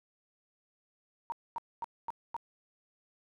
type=tone bursts; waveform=sine; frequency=932.3 Hz; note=A#5; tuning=in tune; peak=-33 dBFS; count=5; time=1.3-2.365 s; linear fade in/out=0 ms; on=21 ms; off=240 ms; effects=none